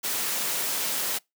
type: noise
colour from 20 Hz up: white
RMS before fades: -28 dBFS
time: 0.03-1.19 s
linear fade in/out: 20 ms
effects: noise-tail reverb RT60 0.2 s tail -26 dB re dry + high-pass 200 Hz 12 dB/octave